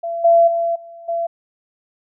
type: tone with level steps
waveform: sine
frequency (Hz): 676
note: E5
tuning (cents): +43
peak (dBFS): -21 / -8 / -16 / -35 / -18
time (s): 0.03-1.27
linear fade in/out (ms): 10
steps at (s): 0.24 / 0.47 / 0.75 / 1.08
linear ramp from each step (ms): 10
effects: none